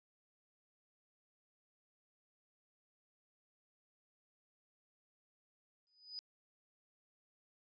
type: tone with exponential growth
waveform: sine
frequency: 4978 Hz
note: D#8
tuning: in tune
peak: -40 dBFS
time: 5.87-6.19 s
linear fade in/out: 0 ms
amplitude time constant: 68 ms
effects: resampled to 16000 Hz

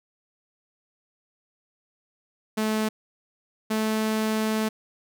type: tone pair in turn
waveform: sawtooth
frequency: 216.9 / 218 Hz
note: A3 / A3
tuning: -25 / -16 cents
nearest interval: unison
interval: 9 cents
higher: second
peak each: -19 dBFS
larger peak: neither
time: 2.57-2.89 / 3.7-4.69 s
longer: second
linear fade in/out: 10 ms
effects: none

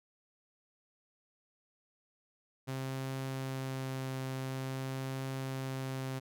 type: tone with vibrato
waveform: sawtooth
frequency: 132.5 Hz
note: C3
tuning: 22 cents sharp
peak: -32 dBFS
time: 2.67-6.2 s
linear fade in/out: 20 ms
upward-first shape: triangle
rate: 0.48 Hz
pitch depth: 11 cents each way
effects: none

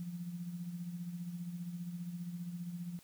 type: tone with tremolo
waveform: sine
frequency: 174.2 Hz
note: F3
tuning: 4 cents flat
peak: -37 dBFS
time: 0-2.99 s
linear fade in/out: 0 ms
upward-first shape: sine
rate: 15 Hz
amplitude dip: 55%
effects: white hiss -63 dBFS RMS until 3.03 s

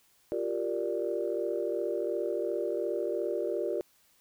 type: chord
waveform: sine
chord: G minor seventh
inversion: third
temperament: equal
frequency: 349.2 / 392 / 466.2 / 587.3 Hz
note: F4 / G4 / Bb4 / D5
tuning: 0 / 0 / 0 / 0 cents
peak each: -34 dBFS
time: 0.32-3.81 s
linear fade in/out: 0 ms
effects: tanh soft clip ceiling -18 dBFS + white hiss -66 dBFS RMS until 4.2 s

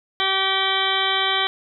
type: harmonic tone with a mistuned harmonic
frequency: 384.9 Hz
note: G4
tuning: 32 cents flat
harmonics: 1 / 2 / 3 / 4 / 5 / 6 / 8 / 9 / 10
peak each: -30 / -27 / -26 / -29 / -28 / -28 / -24 / -27 / -28 dBFS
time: 0.2-1.47 s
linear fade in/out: 0 ms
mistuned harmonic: 8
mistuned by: +27 cents
effects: none

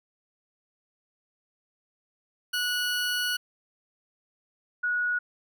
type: tone pair in turn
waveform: 20% pulse / sine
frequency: 1467 / 1459 Hz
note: F#6 / F#6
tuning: -15 / -25 cents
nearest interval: unison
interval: 10 cents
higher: first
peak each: -21 / -24 dBFS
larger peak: first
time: 2.53-3.37 / 4.83-5.19 s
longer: first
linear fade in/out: 10 ms
effects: none

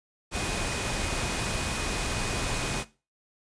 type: tone in noise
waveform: sine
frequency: 2489 Hz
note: D#7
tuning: in tune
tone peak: -39 dBFS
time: 0.31-2.85 s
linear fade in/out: 50 ms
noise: pink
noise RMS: -30 dBFS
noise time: 0.31-2.85 s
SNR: -12 dB
effects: noise-tail reverb RT60 0.3 s tail -17 dB re dry + resampled to 22050 Hz

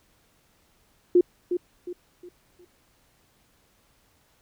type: tone with echo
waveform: sine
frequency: 354.7 Hz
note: F4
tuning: 27 cents sharp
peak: -13 dBFS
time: 1.15-1.21 s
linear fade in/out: 5 ms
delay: 360 ms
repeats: 4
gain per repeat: -9 dB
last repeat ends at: 2.65 s
effects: pink hiss -64 dBFS RMS until 4.41 s

